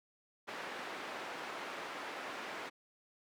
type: band-pass noise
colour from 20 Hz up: white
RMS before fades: -44 dBFS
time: 0.47-2.7 s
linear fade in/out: 20 ms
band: 290 to 1800 Hz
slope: 12 dB/octave
effects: none